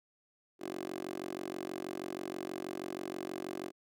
10% pulse tone with high-pass filter, 46.25 Hz, F#1, in tune, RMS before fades -41 dBFS, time 0.59-3.72 s, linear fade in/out 50 ms, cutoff 370 Hz, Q 4.6, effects none

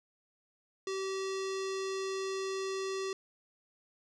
square tone with low-pass filter, 384.5 Hz, G4, 33 cents flat, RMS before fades -36 dBFS, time 0.87-3.13 s, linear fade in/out 2 ms, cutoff 6000 Hz, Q 2.2, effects none

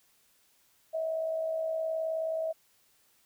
sine tone with amplitude modulation, 644 Hz, E5, 41 cents flat, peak -27 dBFS, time 0.93-2.53 s, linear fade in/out 20 ms, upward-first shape sine, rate 59.1 Hz, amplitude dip 45%, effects white hiss -67 dBFS RMS until 3.25 s

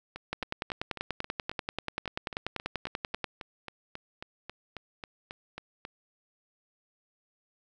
two click trains, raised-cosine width 0.3 ms, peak -23 / -15 dBFS, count 22 / 31, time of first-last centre 0.16-5.851 / 0.33-3.243 s, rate 3.69 / 10.3 Hz, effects none

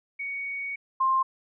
sine tone pair in turn, 2236 / 1055.3 Hz, C#7 / C6, +14 / +14 cents, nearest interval octave + minor second, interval 1300 cents, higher first, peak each -30 / -20 dBFS, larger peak second, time 0.19-0.76 / 1-1.23 s, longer first, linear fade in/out 10 ms, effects none

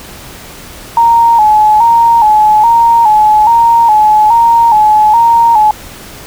sine tone with vibrato, 890 Hz, A5, 20 cents sharp, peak -3 dBFS, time 0.97-5.71 s, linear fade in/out 2 ms, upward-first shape square, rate 1.2 Hz, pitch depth 74 cents each way, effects pink hiss -30 dBFS RMS until 6.26 s

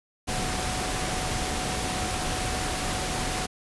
sine tone in noise, 740 Hz, F#5, in tune, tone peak -35 dBFS, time 0.27-3.47 s, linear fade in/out 20 ms, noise pink, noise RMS -29 dBFS, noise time 0.27-3.47 s, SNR -9 dB, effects resampled to 24000 Hz

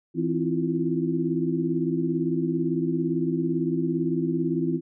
sine tone cluster, 163.8 / 260.4 / 327.5 / 345.3 Hz, E3 / C4 / E4 / F4, -11 / -8 / -11 / -20 cents, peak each -28 dBFS, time 0.14-4.81 s, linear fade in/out 50 ms, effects none

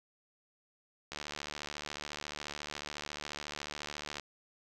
click train, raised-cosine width 0.2 ms, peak -22 dBFS, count 229, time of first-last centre 1.12-4.197 s, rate 74.1 Hz, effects none

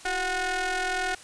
sawtooth ring-modulated tone, 359.7 Hz, F#4, 49 cents flat, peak -19 dBFS, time 0.05-1.15 s, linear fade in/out 5 ms, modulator 1100 Hz, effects white hiss -47 dBFS RMS until 1.23 s + resampled to 22050 Hz

